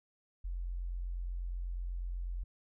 sine tone, 44.1 Hz, F1, 18 cents sharp, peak -35 dBFS, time 0.44-2.44 s, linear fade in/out 10 ms, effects none

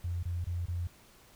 sine tone bursts, 87.2 Hz, F2, 2 cents flat, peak -31 dBFS, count 4, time 0.04-0.872 s, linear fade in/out 5 ms, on 190 ms, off 24 ms, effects pink hiss -59 dBFS RMS until 1.35 s

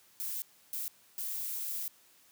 violet noise bursts at uneven times, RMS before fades -37 dBFS, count 3, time 0.2-0.42 / 0.73-0.88 / 1.18-1.88 s, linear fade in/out 0 ms, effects white hiss -63 dBFS RMS until 2.31 s + high-pass 80 Hz 12 dB/octave

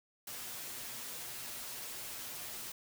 white noise with comb filter, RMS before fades -44 dBFS, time 0.27-2.72 s, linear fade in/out 5 ms, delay 8.3 ms, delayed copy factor +0.55, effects none

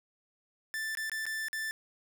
45% pulse tone with dropouts, 1766 Hz, A6, 6 cents sharp, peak -33 dBFS, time 0.74-1.71 s, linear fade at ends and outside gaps 0 ms, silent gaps 0.951-0.972 / 1.097-1.117 / 1.255-1.265 / 1.484-1.53 s, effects none

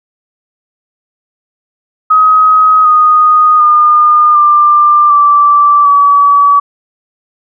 sine tone with pitch steps, 1264 / 1238.7 / 1213.9 / 1189.6 / 1165.8 / 1142.5 Hz, D#6 / D#6 / D#6 / D6 / D6 / D6, +27 / -8 / -43 / +22 / -13 / -48 cents, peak -3 dBFS, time 2.1-6.6 s, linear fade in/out 10 ms, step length 750 ms, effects none

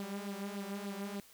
sawtooth tone with flanger, 200 Hz, G3, 35 cents sharp, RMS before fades -41 dBFS, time 0-1.2 s, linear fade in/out 0 ms, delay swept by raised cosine 0.22 to 4.92 ms, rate 3.4 Hz, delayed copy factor +0.65, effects white hiss -60 dBFS RMS until 1.33 s

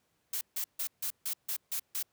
blue noise bursts, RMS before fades -34 dBFS, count 8, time 0.33-2.028 s, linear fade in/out 5 ms, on 81 ms, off 150 ms, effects pink hiss -75 dBFS RMS until 2.12 s + high-pass 80 Hz 12 dB/octave

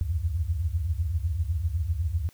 sine tone cluster, 70.6 / 82.7 / 90.6 Hz, C#2 / E2 / F#2, +32 / +6 / -36 cents, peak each -29 dBFS, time 0.01-2.29 s, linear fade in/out 0 ms, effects white hiss -59 dBFS RMS until 2.33 s

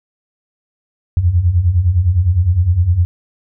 sine beating tone pair, 81.4 / 91.2 Hz, E2 / F#2, -21 / -24 cents, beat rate 9.8 Hz, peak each -16 / -11 dBFS, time 1.17-3.05 s, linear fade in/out 0 ms, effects none

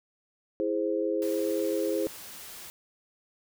sine chord, E augmented, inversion none, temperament equal, 329.6 / 415.3 / 523.3 Hz, E4 / G#4 / B#4, 0 / 0 / 0 cents, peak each -30 dBFS, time 0.6-2.07 s, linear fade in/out 0 ms
white noise, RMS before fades -44 dBFS, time 1.22-2.7 s, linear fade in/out 0 ms
effects none

